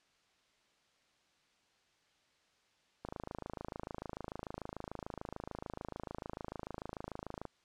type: click train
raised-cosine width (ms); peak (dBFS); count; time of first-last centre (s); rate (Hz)
1; -27; 119; 3.05-7.453; 26.8
effects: white hiss -72 dBFS RMS until 7.64 s + low-pass 5000 Hz 12 dB/octave